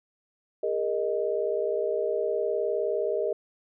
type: chord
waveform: sine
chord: Ab suspended second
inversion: none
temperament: equal with one note detuned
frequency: 406.8 / 466.2 / 622.3 Hz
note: Ab4 / Bb4 / Eb5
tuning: -36 / 0 / 0 cents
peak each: -29 dBFS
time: 0.63-3.33 s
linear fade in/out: 5 ms
effects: none